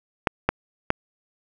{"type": "clicks", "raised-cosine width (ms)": 0.5, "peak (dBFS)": -3, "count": 3, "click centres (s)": [0.272, 0.49, 0.904], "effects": []}